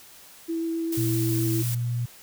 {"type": "tone with vibrato", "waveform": "sine", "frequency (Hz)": 329.6, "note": "E4", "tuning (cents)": 0, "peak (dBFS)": -25, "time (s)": [0.48, 1.63], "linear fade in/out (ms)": 20, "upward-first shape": "sine", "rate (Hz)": 7.6, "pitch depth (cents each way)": 8}
{"type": "noise", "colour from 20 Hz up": "blue", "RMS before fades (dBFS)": -33, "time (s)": [0.92, 1.75], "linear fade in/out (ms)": 5}
{"type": "tone", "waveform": "sine", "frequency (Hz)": 119.9, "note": "A#2", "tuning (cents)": 49, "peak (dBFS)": -24, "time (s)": [0.97, 2.06], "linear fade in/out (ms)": 10}
{"effects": ["white hiss -49 dBFS RMS until 2.22 s"]}